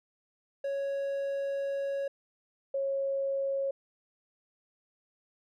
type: tone pair in turn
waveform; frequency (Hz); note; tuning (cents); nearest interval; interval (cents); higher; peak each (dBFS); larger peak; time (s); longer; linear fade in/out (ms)
triangle / sine; 554.4 / 547.4; C#5 / C#5; 0 / -22; unison; 22; first; -28; neither; 0.64-2.08 / 2.74-3.71; first; 5
effects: none